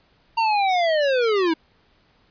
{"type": "linear sweep", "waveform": "square", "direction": "down", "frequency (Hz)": [926, 311.1], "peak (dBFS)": -18, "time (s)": [0.37, 1.54], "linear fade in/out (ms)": 10, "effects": ["pink hiss -60 dBFS RMS until 2.3 s", "resampled to 11025 Hz"]}